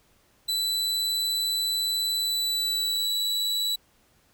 40% pulse tone with pitch glide, 3983 to 3935 Hz, B7 to B7, +14 to -7 cents, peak -23 dBFS, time 0.48-3.76 s, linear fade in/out 10 ms, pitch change -21 cents, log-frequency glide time 2.18-3.08 s, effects pink hiss -63 dBFS RMS until 4.33 s

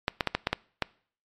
clicks, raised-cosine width 0.3 ms, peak -8 dBFS, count 7, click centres 0.081 / 0.208 / 0.273 / 0.35 / 0.471 / 0.53 / 0.823 s, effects noise-tail reverb RT60 0.5 s tail -23 dB re dry + MP3 64 kbps

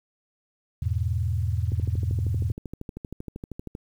sine chord, E major, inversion none, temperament equal with one note detuned, 83.17 / 103.83 / 123.47 Hz, E2 / G#2 / B2, +16 / 0 / 0 cents, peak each -26 / -27 / -30 dBFS, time 0.82-2.52 s, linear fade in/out 5 ms
click train, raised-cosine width 3 ms, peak -22 dBFS, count 27, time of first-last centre 1.72-3.751 s, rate 12.8 Hz
effects 9-bit

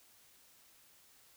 silence, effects white hiss -64 dBFS RMS until 1.36 s

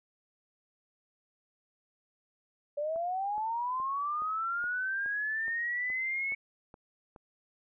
sine linear sweep, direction up, 572 to 2217 Hz, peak -30 dBFS, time 2.77-6.35 s, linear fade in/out 10 ms
click train, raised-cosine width 1 ms, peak -36 dBFS, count 11, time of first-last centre 2.96-7.162 s, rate 2.38 Hz
effects none

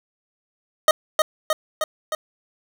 25% pulse tone with echo, 622.3 Hz, D#5, in tune, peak -7 dBFS, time 0.88-0.91 s, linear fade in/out 2 ms, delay 310 ms, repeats 4, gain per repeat -3 dB, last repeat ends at 2.15 s, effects none

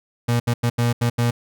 35% pulse tone bursts at uneven times, 119 Hz, A#2, 36 cents sharp, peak -15 dBFS, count 6, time 0.28-0.4 / 0.47-0.54 / 0.63-0.7 / 0.78-0.93 / 1.01-1.1 / 1.18-1.31 s, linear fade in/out 10 ms, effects none

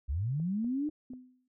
sine linear sweep, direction up, 58.8 to 311.1 Hz, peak -29 dBFS, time 0.08-0.9 s, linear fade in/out 20 ms
click train, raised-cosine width 2 ms, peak -39 dBFS, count 4, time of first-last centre 0.4-1.135 s, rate 4.08 Hz
sine tone with exponential decay, 253.4 Hz, B3, 45 cents sharp, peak -38 dBFS, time 1.1-1.48 s, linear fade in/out 5 ms, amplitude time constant 82 ms
effects none

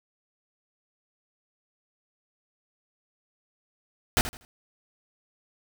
pink noise with echo, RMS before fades -21 dBFS, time 4.17-4.21 s, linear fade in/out 0 ms, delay 80 ms, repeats 3, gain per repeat -12 dB, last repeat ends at 4.45 s, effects none

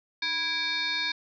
sine tone with frequency modulation, 2997 Hz, F#7, 22 cents sharp, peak -26 dBFS, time 0.22-1.12 s, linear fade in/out 5 ms, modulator 674 Hz, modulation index 2.4, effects none

